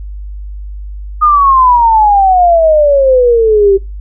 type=exponential sweep; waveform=sine; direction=down; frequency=1238 to 383.9 Hz; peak=-4 dBFS; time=1.21-3.78 s; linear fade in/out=20 ms; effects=noise-tail reverb RT60 0.2 s tail -20 dB re dry + added 50 Hz sine -21 dBFS peak until 4 s